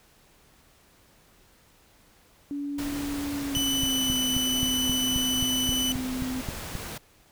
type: tone with pitch glide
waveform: sine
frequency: 285.6 to 255.9 Hz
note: D4 to C4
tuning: -48 to -38 cents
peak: -29 dBFS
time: 2.51-6.41 s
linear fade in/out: 0 ms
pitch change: -190 cents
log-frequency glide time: 3.33-4.16 s
type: noise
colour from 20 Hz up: pink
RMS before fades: -37 dBFS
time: 2.78-6.98 s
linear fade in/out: 5 ms
type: tone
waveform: sawtooth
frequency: 2991 Hz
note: F#7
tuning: 18 cents sharp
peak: -22 dBFS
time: 3.55-5.92 s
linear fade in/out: 0 ms
type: click train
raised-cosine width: 5 ms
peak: -19 dBFS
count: 13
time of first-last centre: 3.57-6.753 s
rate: 3.77 Hz
effects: pink hiss -59 dBFS RMS until 7.31 s